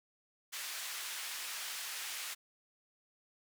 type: band-pass noise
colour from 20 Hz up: pink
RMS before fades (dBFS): -42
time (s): 0.52-2.35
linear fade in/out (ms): 20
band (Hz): 1700 to 16000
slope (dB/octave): 12
effects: none